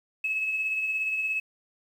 sine tone with tremolo, 2585 Hz, E7, 34 cents flat, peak -23 dBFS, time 0.24-1.4 s, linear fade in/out 5 ms, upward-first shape triangle, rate 17 Hz, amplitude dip 45%, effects tanh soft clip ceiling -19 dBFS + 9-bit

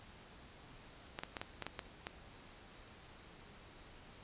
clicks, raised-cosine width 0.3 ms, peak -24 dBFS, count 8, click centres 1.189 / 1.235 / 1.368 / 1.415 / 1.623 / 1.666 / 1.792 / 2.069 s, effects pink hiss -57 dBFS RMS until 4.23 s + resampled to 8000 Hz

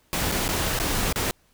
pink noise with dropouts, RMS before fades -25 dBFS, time 0.13-1.31 s, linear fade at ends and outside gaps 0 ms, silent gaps 0.316-0.321 / 0.48-0.489 / 0.789-0.799 / 1.126-1.159 s, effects pink hiss -63 dBFS RMS until 1.53 s

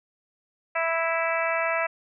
harmonic tone, 329.6 Hz, E4, in tune, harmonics 2 / 3 / 4 / 5 / 6 / 7 / 8, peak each -27 / -32 / -30 / -33 / -31 / -32 / -34 dBFS, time 0.75-1.87 s, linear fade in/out 10 ms, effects none

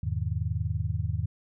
sine chord, E major seventh, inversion none, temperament just, 82.41 / 103.01 / 123.61 / 154.51 Hz, E2 / G#2 / B2 / D#3, 0 / -14 / +2 / -12 cents, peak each -31 / -30 / -35 / -35 dBFS, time 0.03-1.26 s, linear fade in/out 5 ms, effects none

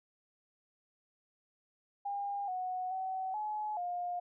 sine tone with pitch steps, 805 / 737 / 756 / 849 / 709 Hz, G5 / F#5 / F#5 / G#5 / F5, +46 / -7 / +37 / +38 / +26 cents, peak -34 dBFS, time 2.05-4.2 s, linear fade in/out 10 ms, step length 430 ms, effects none

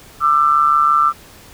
sine tone pair together, 1190.2 / 1336 Hz, D6 / E6, +23 / +23 cents, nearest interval major second, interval 200 cents, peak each -13 dBFS, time 0.2-1.13 s, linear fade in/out 50 ms, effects pink hiss -42 dBFS RMS until 1.53 s

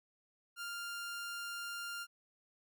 sawtooth tone, 1398 Hz, F6, 1 cent sharp, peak -37 dBFS, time 0.56-2.07 s, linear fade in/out 50 ms, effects none

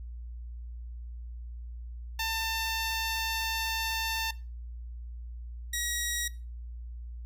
10% pulse tone pair in turn, 896 / 1905.7 Hz, A5 / A#6, +31 / +38 cents, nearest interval octave + minor second, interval 1307 cents, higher second, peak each -21 dBFS, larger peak neither, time 2.19-4.31 / 5.73-6.28 s, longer first, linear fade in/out 5 ms, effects noise-tail reverb RT60 0.3 s tail -19 dB re dry + added 59 Hz sine -38 dBFS peak until 7.25 s

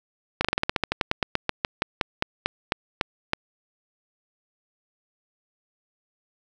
slowing click train, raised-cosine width 0.3 ms, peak -5 dBFS, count 23, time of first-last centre 0.41-3.334 s, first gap 36 ms, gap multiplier 1.11, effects none

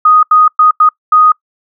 sine tone bursts at uneven times, 1244.5 Hz, D#6, in tune, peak -3 dBFS, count 5, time 0.05-0.23 / 0.31-0.48 / 0.59-0.71 / 0.8-0.89 / 1.12-1.32 s, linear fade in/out 5 ms, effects noise-tail reverb RT60 0.1 s tail -25 dB re dry

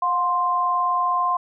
sine tone pair together, 717.6 / 1047 Hz, F5 / C6, +47 / +1 cents, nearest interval perfect fifth, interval 654 cents, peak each -25 / -19 dBFS, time 0.02-1.37 s, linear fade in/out 5 ms, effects none

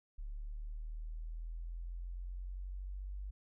sine linear sweep, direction up, 35.85 to 49 Hz, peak -40 dBFS, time 0.18-3.31 s, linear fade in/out 10 ms, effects none

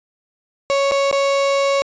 35% pulse tone with dropouts, 554.4 Hz, C#5, in tune, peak -13 dBFS, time 0.7-1.82 s, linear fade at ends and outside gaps 0 ms, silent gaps 0.912-0.919 / 1.113-1.127 s, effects resampled to 16000 Hz

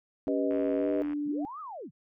sine tone with pitch glide, 280 to 293.1 Hz, C#4 to D4, +18 to -3 cents, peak -29 dBFS, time 0.27-1.45 s, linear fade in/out 0 ms, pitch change +79 cents, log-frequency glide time 0.77-0.89 s
sine chord, G augmented, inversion none, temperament equal, 392 / 493.9 / 622.3 Hz, G4 / B4 / D#5, 0 / 0 / 0 cents, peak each -32 dBFS, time 0.28-1.02 s, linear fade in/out 0 ms
click train, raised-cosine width 0.5 ms, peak -31 dBFS, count 52, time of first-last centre 0.51-1.133 s, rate 81.9 Hz
sine linear two-way sweep, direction up then down, 103.83 to 1300 to 103.83 Hz, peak -38 dBFS, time 1.25-1.91 s, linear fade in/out 50 ms, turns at 1.6 s
effects none

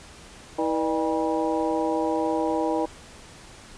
harmonic tone with a mistuned harmonic, 161 Hz, E3, 41 cents flat, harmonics 2 / 3 / 4 / 5 / 6, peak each -26 / -28 / -29 / -30 / -31 dBFS, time 0.58-2.86 s, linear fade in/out 10 ms, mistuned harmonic 4, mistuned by -110 cents, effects pink hiss -46 dBFS RMS until 3.77 s + resampled to 22050 Hz

